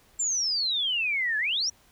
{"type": "exponential two-way sweep", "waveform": "sine", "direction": "down then up", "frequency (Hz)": [7450, 1678, 6000], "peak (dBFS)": -24, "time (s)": [0.19, 1.7], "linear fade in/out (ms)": 10, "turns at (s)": 1.38, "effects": ["pink hiss -60 dBFS RMS until 1.91 s"]}